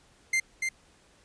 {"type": "tone with echo", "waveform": "45% pulse", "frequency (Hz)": 2093, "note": "C7", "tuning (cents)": 0, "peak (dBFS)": -23, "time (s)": [0.33, 0.4], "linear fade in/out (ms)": 5, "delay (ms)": 290, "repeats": 1, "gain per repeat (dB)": -4, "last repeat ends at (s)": 0.69, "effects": ["pink hiss -61 dBFS RMS until 1.24 s", "resampled to 22050 Hz"]}